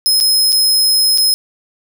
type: tone with dropouts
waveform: sawtooth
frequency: 5130 Hz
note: E8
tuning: 48 cents flat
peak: -7 dBFS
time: 0.06-1.34 s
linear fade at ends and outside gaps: 0 ms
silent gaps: 0.202-0.209 / 0.522-0.527 / 1.176-1.182 s
effects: none